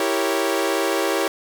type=chord; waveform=sawtooth; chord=E diminished seventh; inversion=none; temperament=equal; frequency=329.6 / 392 / 466.2 / 554.4 Hz; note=E4 / G4 / Bb4 / Db5; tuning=0 / 0 / 0 / 0 cents; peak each=-21 / -20 / -23 / -21 dBFS; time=0-1.28 s; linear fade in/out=2 ms; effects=none